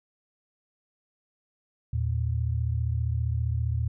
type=tone pair together; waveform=sine; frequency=80.5 / 115.59 Hz; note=E2 / A#2; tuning=-41 / -14 cents; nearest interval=tritone; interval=627 cents; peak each=-27 dBFS; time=1.93-3.88 s; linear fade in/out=5 ms; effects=none